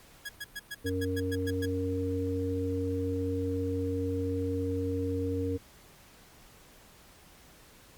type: tone bursts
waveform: sawtooth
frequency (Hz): 1661.2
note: G#6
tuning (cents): 0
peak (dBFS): -32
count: 10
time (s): 0.25-1.66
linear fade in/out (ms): 10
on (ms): 42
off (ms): 110
type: harmonic tone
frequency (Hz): 92.9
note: F#2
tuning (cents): +7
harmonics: 1 / 3 / 5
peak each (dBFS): -33 / -33 / -33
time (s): 0.84-5.58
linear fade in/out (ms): 20
effects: pink hiss -56 dBFS RMS until 7.97 s + Opus 48 kbps